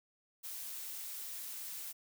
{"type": "noise", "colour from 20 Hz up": "blue", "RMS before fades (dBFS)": -44, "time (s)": [0.43, 1.93], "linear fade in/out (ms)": 20, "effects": []}